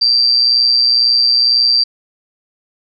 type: tone with amplitude modulation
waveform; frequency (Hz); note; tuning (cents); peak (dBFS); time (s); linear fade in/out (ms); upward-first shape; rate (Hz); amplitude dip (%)
sine; 4699; D8; 0; -6; 0.01-1.84; 10; sine; 122; 60
effects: none